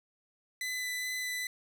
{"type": "tone with vibrato", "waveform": "sawtooth", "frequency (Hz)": 2003, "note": "B6", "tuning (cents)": 24, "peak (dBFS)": -30, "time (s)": [0.61, 1.47], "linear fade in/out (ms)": 2, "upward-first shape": "sine", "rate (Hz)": 2.4, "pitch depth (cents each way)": 8, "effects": []}